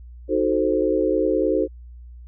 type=chord; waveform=sine; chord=D# diminished seventh; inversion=none; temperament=equal; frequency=311.1 / 370 / 440 / 523.3 Hz; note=D#4 / F#4 / A4 / C5; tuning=0 / 0 / 0 / 0 cents; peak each=-23 dBFS; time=0.28-1.68 s; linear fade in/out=50 ms; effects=added 60 Hz sine -38 dBFS peak until 2.27 s